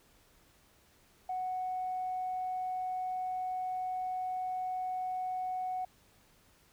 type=tone; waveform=sine; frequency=740 Hz; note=F#5; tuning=in tune; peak=-32 dBFS; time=1.29-5.85 s; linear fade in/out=5 ms; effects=tanh soft clip ceiling -28 dBFS + pink hiss -65 dBFS RMS until 6.72 s